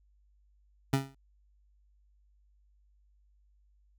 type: tone with exponential decay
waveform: 25% pulse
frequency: 135.8 Hz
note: C#3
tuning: 35 cents flat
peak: -18 dBFS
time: 0.93-1.15 s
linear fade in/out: 5 ms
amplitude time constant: 46 ms
effects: added 50 Hz sine -63 dBFS peak until 3.98 s